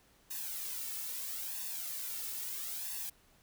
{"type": "noise with flanger", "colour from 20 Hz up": "blue", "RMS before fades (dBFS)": -40, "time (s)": [0.3, 3.1], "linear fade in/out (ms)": 10, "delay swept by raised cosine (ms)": [1.1, 2.3], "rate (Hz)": 0.76, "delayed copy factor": 0.75, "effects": ["pink hiss -66 dBFS RMS until 3.42 s"]}